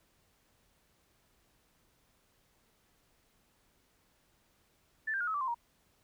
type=tone with pitch steps; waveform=sine; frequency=1759 / 1585.3 / 1428.8 / 1287.7 / 1160.5 / 1045.9 / 942.6 Hz; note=A6 / G6 / F6 / E6 / D6 / C6 / A#5; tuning=-1 / +19 / +39 / -41 / -21 / -1 / +19 cents; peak=-31 dBFS; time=5.07-5.546 s; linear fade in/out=10 ms; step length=68 ms; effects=pink hiss -71 dBFS RMS until 6.03 s